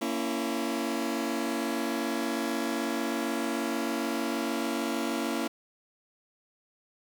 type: chord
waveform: sawtooth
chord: A# diminished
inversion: none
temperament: just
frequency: 233.1 / 279.7 / 335.6 Hz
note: A#3 / C#4 / E4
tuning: 0 / +16 / +31 cents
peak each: -29 dBFS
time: 0.01-5.48 s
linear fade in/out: 10 ms
effects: 10-bit